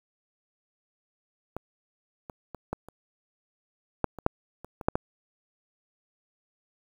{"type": "clicks", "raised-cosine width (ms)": 1, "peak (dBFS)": [-19, -25, -24, -16, -30, -9, -25, -6, -27, -24, -7, -11], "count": 12, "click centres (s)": [1.566, 2.298, 2.547, 2.73, 2.886, 4.043, 4.187, 4.264, 4.646, 4.812, 4.885, 4.955], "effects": ["8-bit"]}